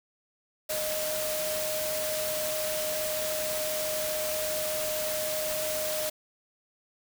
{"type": "tone in noise", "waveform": "sine", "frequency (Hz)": 618, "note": "D#5", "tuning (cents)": -12, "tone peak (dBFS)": -31, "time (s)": [0.69, 6.1], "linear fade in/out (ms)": 10, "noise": "white", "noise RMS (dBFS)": -33, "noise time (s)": [0.69, 6.1], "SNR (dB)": -1, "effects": []}